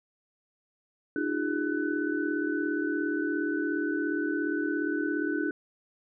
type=tone cluster; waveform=sine; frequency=296.5 / 333.7 / 371.1 / 413.7 / 1499 Hz; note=D4 / E4 / F#4 / G#4 / F#6; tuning=+17 / +21 / +5 / -7 / +22 cents; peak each=-30 / -32 / -38 / -36 / -34 dBFS; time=1.16-5.51 s; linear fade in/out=2 ms; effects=none